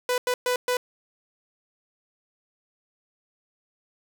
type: tone bursts at uneven times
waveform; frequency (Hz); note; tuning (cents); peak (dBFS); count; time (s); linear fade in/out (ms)
sawtooth; 496.5; B4; +9; -18; 4; 0.09-0.18 / 0.27-0.34 / 0.46-0.56 / 0.68-0.77; 2
effects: none